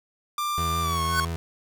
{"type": "tone with pitch glide", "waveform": "45% pulse", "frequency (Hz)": [1187, 1094.8], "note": ["D6", "C#6"], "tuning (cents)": [18, -22], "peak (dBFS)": -25, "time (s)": [0.38, 1.25], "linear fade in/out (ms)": 2, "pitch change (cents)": -140, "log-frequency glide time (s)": [0.81, 1.01]}
{"type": "tone with vibrato", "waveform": "30% pulse", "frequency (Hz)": 82.7, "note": "E2", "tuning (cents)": 6, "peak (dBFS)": -25, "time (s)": [0.58, 1.36], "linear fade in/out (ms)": 0, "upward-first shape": "sine", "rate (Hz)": 6, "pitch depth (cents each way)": 28}
{"type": "tone with exponential growth", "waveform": "square", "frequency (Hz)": 1500, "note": "F#6", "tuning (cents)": 23, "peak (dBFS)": -20, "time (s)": [1.01, 1.2], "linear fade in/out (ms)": 1, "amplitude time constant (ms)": 41}
{"effects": []}